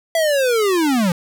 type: linear sweep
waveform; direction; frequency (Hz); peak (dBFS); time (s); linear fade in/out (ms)
square; down; 669 to 165.6; -15; 0.15-1.12; 2
effects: none